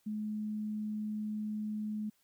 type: tone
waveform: sine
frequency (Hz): 212.8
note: G#3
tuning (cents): +42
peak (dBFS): -34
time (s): 0.06-2.1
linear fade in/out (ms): 10
effects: white hiss -73 dBFS RMS until 2.23 s